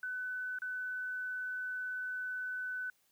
sine tone with dropouts, 1503 Hz, F#6, 27 cents sharp, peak -36 dBFS, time 0.03-2.9 s, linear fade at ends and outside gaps 2 ms, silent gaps 0.587-0.619 s, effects white hiss -73 dBFS RMS until 3.11 s

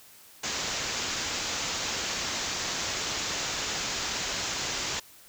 white low-pass noise, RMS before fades -32 dBFS, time 0.43-5 s, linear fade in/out 10 ms, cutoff 7300 Hz, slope 96 dB/octave, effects white hiss -53 dBFS RMS until 5.28 s

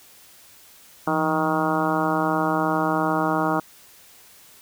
harmonic tone with a mistuned harmonic, 157.1 Hz, D#3, 17 cents sharp, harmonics 1 / 2 / 3 / 4 / 5 / 6 / 7 / 8 / 9, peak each -29 / -25 / -31 / -28 / -27 / -29 / -29 / -29 / -31 dBFS, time 1.07-3.6 s, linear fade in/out 5 ms, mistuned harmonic 1, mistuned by +120 cents, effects white hiss -50 dBFS RMS until 4.61 s

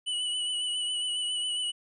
square tone with vibrato, 2960 Hz, F#7, in tune, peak -29 dBFS, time 0.06-1.72 s, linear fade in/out 20 ms, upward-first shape triangle, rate 7.3 Hz, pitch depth 35 cents each way, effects resampled to 24000 Hz

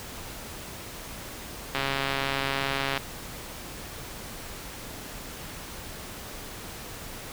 click train, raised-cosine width 0.3 ms, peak -11 dBFS, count 169, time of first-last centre 1.75-2.976 s, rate 137 Hz, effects pink hiss -40 dBFS RMS until 7.32 s

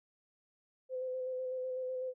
sine tone with vibrato, 512 Hz, C5, 38 cents flat, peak -35 dBFS, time 0.89-2.14 s, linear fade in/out 50 ms, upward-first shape square, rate 8 Hz, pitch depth 16 cents each way, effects none

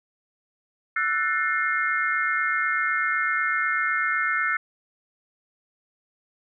sine chord, F# half-diminished seventh, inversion third, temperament just, 1332 / 1480 / 1776 / 2131 Hz, E6 / F#6 / A6 / C7, +18 / 0 / +16 / +31 cents, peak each -27 dBFS, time 0.96-4.57 s, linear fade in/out 5 ms, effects none

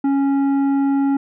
sine tone with tanh clipping, 276.5 Hz, C#4, 4 cents flat, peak -16 dBFS, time 0.04-1.17 s, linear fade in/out 5 ms, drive 9 dB, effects none

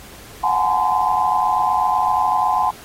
sine tone cluster, 724 / 752 / 844 / 917 / 1028 Hz, F#5 / F#5 / G#5 / A#5 / C6, -38 / +28 / +28 / -29 / -31 cents, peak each -24 / -23 / -19 / -26 / -19 dBFS, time 0.43-2.71 s, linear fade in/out 10 ms, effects pink hiss -41 dBFS RMS until 2.84 s + AAC 48 kbps

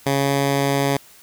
10% pulse tone with pitch glide, 138.59 to 139.39 Hz, C#3 to C#3, 0 to +10 cents, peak -9 dBFS, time 0.06-0.97 s, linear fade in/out 5 ms, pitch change +10 cents, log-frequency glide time 0.21-0.29 s, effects white hiss -48 dBFS RMS until 1.22 s

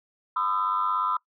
sine tone cluster, 1010 / 1232 / 1329 Hz, B5 / D#6 / E6, +39 / -17 / +14 cents, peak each -27 dBFS, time 0.36-1.17 s, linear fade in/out 5 ms, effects noise-tail reverb RT60 0.1 s tail -21 dB re dry + tanh soft clip ceiling -15 dBFS

